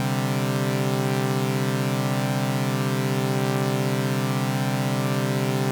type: chord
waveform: sawtooth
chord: C suspended second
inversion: none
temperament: equal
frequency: 130.81 / 146.83 / 196 Hz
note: C3 / D3 / G3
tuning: 0 / 0 / 0 cents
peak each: -20 / -24 / -23 dBFS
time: 0-5.71 s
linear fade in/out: 0 ms
effects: none